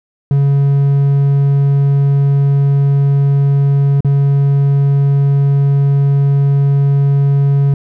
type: tone with dropouts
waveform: triangle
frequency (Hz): 140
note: C#3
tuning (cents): +18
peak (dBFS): -6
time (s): 0.31-7.74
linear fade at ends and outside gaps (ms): 2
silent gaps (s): 4.006-4.047
effects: none